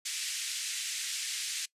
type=band-pass noise; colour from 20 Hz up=white; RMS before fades=-36 dBFS; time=0.05-1.66 s; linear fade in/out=10 ms; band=2000 to 8600 Hz; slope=24 dB/octave; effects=noise-tail reverb RT60 0.1 s tail -22 dB re dry + resampled to 32000 Hz